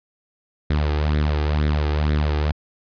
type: tone with flanger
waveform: sawtooth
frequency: 75 Hz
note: D2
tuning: 37 cents sharp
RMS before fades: -20 dBFS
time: 0.7-2.52 s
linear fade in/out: 5 ms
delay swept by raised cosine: 0.52 to 2.52 ms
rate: 2.1 Hz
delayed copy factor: +0.6
effects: resampled to 11025 Hz